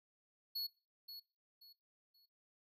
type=tone with echo; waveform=square; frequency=4368 Hz; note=C#8; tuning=26 cents flat; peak=-39 dBFS; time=0.55-0.67 s; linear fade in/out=10 ms; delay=530 ms; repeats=3; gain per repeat=-10 dB; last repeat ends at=2.26 s; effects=noise-tail reverb RT60 0.4 s tail -23 dB re dry